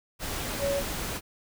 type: tone in noise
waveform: sine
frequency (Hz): 560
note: C#5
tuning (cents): +18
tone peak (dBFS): -25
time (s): 0.59-0.83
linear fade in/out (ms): 50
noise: pink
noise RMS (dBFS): -33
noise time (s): 0.19-1.21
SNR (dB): +5
effects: none